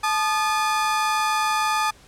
35% pulse tone pair together, 866.2 / 1225 Hz, A5 / D#6, -27 / -27 cents, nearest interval tritone, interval 600 cents, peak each -21 dBFS, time 0.03-1.91 s, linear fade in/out 10 ms, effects pink hiss -51 dBFS RMS until 2.07 s + low-pass 10000 Hz 12 dB/octave

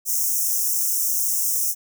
white high-pass noise, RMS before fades -22 dBFS, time 0.05-1.75 s, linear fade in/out 50 ms, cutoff 5500 Hz, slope 96 dB/octave, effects none

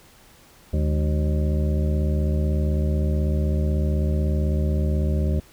harmonic tone with a mistuned harmonic, 76 Hz, D#2, 40 cents flat, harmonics 1 / 2 / 3 / 4 / 5 / 7 / 8, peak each -20 / -27 / -29 / -36 / -34 / -36 / -37 dBFS, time 0.73-5.4 s, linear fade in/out 5 ms, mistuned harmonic 3, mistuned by -140 cents, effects pink hiss -52 dBFS RMS until 5.52 s

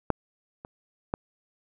clicks, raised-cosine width 1 ms, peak -8 / -26 / -13 dBFS, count 3, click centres 0.103 / 0.649 / 1.139 s, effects none

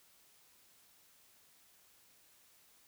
silence, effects white hiss -66 dBFS RMS until 2.87 s

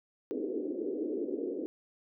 pink band-pass noise, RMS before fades -35 dBFS, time 0.31-1.66 s, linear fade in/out 0 ms, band 280 to 460 Hz, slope 48 dB/octave, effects none

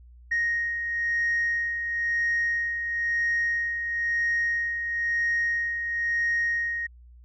sine beating tone pair, 1868 / 1869 Hz, A#6 / A#6, +3 / +4 cents, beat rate 1 Hz, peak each -32 / -23 dBFS, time 0.31-6.87 s, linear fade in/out 10 ms, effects tanh soft clip ceiling -19 dBFS + added 60 Hz sine -47 dBFS peak until 7.24 s

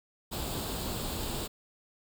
pink noise with comb filter, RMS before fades -35 dBFS, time 0.31-1.48 s, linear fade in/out 20 ms, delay 0.25 ms, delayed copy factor +0.6, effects none

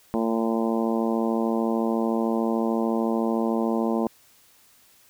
harmonic tone, 113.6 Hz, A#2, 44 cents flat, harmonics 2 / 3 / 4 / 5 / 6 / 7 / 8 / 9, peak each -24 / -28 / -30 / -32 / -34 / -35 / -36 / -37 dBFS, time 0.14-4.07 s, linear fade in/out 0 ms, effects white hiss -57 dBFS RMS until 5.09 s

